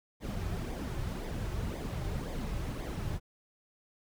brown noise with flanger, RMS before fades -36 dBFS, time 0.2-3.2 s, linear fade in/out 50 ms, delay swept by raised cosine 0.71 to 4.31 ms, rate 1.9 Hz, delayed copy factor -0.6, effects none

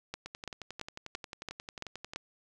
two click trains, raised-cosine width 0.2 ms, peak -24 / -20 dBFS, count 22 / 7, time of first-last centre 0.26-2.135 / 0.14-2.16 s, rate 11.2 / 2.97 Hz, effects none

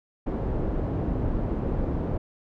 pink low-pass noise, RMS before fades -27 dBFS, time 0.26-2.18 s, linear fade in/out 10 ms, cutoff 520 Hz, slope 12 dB/octave, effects none

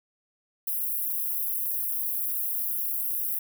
white high-pass noise, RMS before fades -29 dBFS, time 0.67-3.39 s, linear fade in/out 5 ms, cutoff 11000 Hz, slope 48 dB/octave, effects none

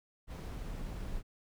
brown noise, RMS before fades -40 dBFS, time 0.27-1.23 s, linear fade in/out 50 ms, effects none

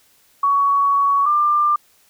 sine tone pair in turn, 1122 / 1191.5 Hz, C#6 / D6, +21 / +25 cents, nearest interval minor second, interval 104 cents, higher second, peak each -13 dBFS, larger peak neither, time 0.43-1.26 / 1.26-1.76 s, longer first, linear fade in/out 5 ms, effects white hiss -56 dBFS RMS until 2.09 s

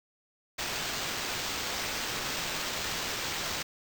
white noise with sample-and-hold, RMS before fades -34 dBFS, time 0.58-3.63 s, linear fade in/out 10 ms, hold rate 11025 Hz, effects none

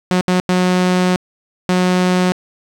sawtooth tone bursts at uneven times, 182 Hz, F#3, 28 cents flat, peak -8 dBFS, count 4, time 0.11-0.21 / 0.28-0.4 / 0.49-1.16 / 1.69-2.32 s, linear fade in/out 0 ms, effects low-pass 7000 Hz 12 dB/octave + 7-bit

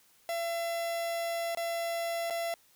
45% pulse tone with dropouts, 675 Hz, E5, 41 cents sharp, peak -31 dBFS, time 0.29-2.54 s, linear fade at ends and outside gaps 1 ms, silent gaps 1.549-1.572 / 2.3-2.306 s, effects white hiss -64 dBFS RMS until 2.75 s

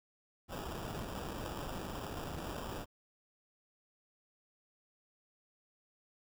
pink noise with sample-and-hold, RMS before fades -42 dBFS, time 0.48-2.86 s, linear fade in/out 50 ms, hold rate 2100 Hz, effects none

